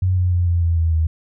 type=tone with pitch steps; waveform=sine; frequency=92.5 / 90.28 / 88.12 / 86.01 / 83.95 / 81.93 / 79.97 Hz; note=F#2 / F#2 / F2 / F2 / E2 / E2 / D#2; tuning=0 / -42 / +16 / -26 / +32 / -10 / +48 cents; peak=-14 dBFS; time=0.02-1.07 s; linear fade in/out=5 ms; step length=150 ms; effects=none